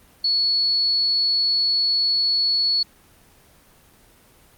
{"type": "tone", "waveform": "sine", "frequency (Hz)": 4400, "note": "C#8", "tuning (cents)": -14, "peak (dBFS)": -17, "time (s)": [0.24, 2.83], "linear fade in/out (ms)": 5, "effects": ["pink hiss -53 dBFS RMS until 4.57 s", "Opus 24 kbps"]}